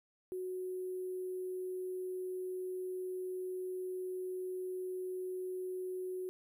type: tone with sample-and-hold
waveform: sine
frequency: 368.9 Hz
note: F#4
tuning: 5 cents flat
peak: -37 dBFS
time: 0.32-6.29 s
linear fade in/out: 0 ms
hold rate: 11025 Hz
effects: none